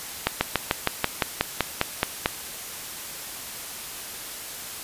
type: slowing click train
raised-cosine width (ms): 0.3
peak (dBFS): -3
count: 12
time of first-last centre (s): 0.27-2.259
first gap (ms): 140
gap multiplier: 1.05
effects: white hiss -36 dBFS RMS until 4.83 s + resampled to 32000 Hz